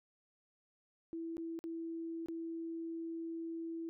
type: tone with dropouts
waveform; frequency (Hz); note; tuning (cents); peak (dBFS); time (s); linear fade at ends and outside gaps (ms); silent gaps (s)
sine; 330; E4; +2; -39; 1.13-3.89; 0; 1.369-1.38 / 1.59-1.64 / 2.26-2.285
effects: none